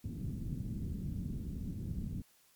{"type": "low-pass noise", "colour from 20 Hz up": "white", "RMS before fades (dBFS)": -39, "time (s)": [0.04, 2.22], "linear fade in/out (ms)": 5, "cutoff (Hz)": 210, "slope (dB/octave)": 24, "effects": ["white hiss -67 dBFS RMS until 2.55 s", "MP3 96 kbps"]}